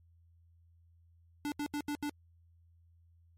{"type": "tone bursts", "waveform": "square", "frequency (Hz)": 292.7, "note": "D4", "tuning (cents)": -6, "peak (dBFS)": -34, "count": 5, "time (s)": [1.45, 2.095], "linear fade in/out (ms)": 0, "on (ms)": 69, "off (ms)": 75, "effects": ["added 84 Hz sine -61 dBFS peak until 3.37 s", "MP3 64 kbps"]}